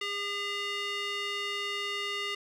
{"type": "tone with band-pass filter", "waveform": "square", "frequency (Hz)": 405.2, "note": "G#4", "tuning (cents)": -43, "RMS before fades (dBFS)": -34, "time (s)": [0.01, 2.35], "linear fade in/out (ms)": 5, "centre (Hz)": 2700, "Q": 1.8, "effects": []}